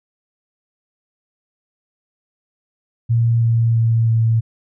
sine tone with pitch steps, 116.3 / 115.3 / 114.3 / 113.32 Hz, A#2 / A#2 / A#2 / A#2, -4 / -19 / -34 / -49 cents, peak -12 dBFS, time 3.09-4.41 s, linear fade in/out 20 ms, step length 330 ms, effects none

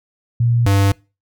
sine / square tone pair in turn, 118.4 / 98.96 Hz, A#2 / G2, +27 / +17 cents, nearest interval minor third, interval 310 cents, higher first, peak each -12 dBFS, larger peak neither, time 0.4-0.66 / 0.66-0.92 s, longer neither, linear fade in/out 5 ms, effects noise-tail reverb RT60 0.3 s tail -25 dB re dry

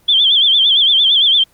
sine tone with vibrato, 3322 Hz, G#7, in tune, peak -8 dBFS, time 0.08-1.44 s, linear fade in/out 10 ms, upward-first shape sine, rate 8.8 Hz, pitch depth 120 cents each way, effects pink hiss -53 dBFS RMS until 1.53 s + Opus 24 kbps

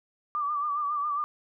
sine tone with vibrato, 1174.7 Hz, D6, in tune, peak -26 dBFS, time 0.35-1.24 s, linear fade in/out 0 ms, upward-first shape sine, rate 7.3 Hz, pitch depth 57 cents each way, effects none

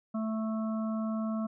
harmonic tone, 220 Hz, A3, in tune, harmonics 1 / 3 / 5 / 6, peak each -30 / -40 / -44 / -46 dBFS, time 0.14-1.47 s, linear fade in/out 10 ms, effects none

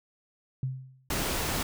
sine tone with exponential decay, 130.81 Hz, C3, in tune, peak -25 dBFS, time 0.63-1.09 s, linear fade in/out 2 ms, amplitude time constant 98 ms
pink noise, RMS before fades -30 dBFS, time 1.1-1.63 s, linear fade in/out 5 ms
effects none

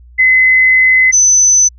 sine tone pair in turn, 2037 / 6051 Hz, C7 / F#8, -47 / +38 cents, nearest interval octave + perfect fifth, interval 1885 cents, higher second, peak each -5 dBFS, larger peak neither, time 0.18-1.12 / 1.12-1.69 s, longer first, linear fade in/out 20 ms, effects added 60 Hz sine -36 dBFS peak until 1.78 s

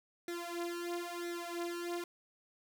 sawtooth tone with flanger, 345.7 Hz, F4, 18 cents flat, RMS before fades -40 dBFS, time 0.28-2.04 s, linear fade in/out 2 ms, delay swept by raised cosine 0.51 to 3.61 ms, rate 1 Hz, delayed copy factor +1, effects none

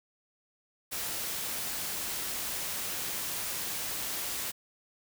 white noise, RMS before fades -35 dBFS, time 0.91-4.52 s, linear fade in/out 20 ms, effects none

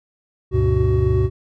triangle tone cluster, 72.3 / 99.1 / 122.2 / 374.8 Hz, D2 / G2 / B2 / F#4, -27 / +19 / -18 / +22 cents, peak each -18 dBFS, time 0.51-1.3 s, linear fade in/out 50 ms, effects none

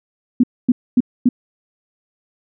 sine tone bursts, 246.9 Hz, B3, in tune, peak -8 dBFS, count 4, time 0.4-1.29 s, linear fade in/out 5 ms, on 35 ms, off 250 ms, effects none

